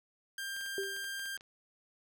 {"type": "tone", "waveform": "sawtooth", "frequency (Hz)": 1592, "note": "G6", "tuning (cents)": 26, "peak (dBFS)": -34, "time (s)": [0.38, 1.37], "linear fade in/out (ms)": 2}
{"type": "clicks", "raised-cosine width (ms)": 0.2, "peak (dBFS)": -36, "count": 10, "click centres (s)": [0.565, 0.611, 0.662, 0.835, 0.965, 1.043, 1.195, 1.258, 1.376, 1.409]}
{"type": "tone with exponential decay", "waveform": "sine", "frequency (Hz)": 392, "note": "G4", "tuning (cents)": 0, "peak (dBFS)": -31, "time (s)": [0.78, 1.11], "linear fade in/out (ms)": 1, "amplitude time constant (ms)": 71}
{"effects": []}